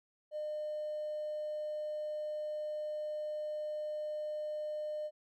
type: tone with hard clipping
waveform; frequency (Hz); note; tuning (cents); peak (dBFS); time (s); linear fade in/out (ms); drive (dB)
triangle; 606; D#5; -46; -36; 0.31-5.11; 50; 3
effects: none